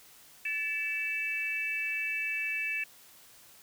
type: tone cluster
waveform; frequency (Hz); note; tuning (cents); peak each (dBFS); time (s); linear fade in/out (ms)
sine; 1747 / 2292 / 2645; A6 / D7 / E7; -13 / -43 / +5; -38 / -36 / -32; 0.45-2.84; 5
effects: white hiss -56 dBFS RMS until 3.62 s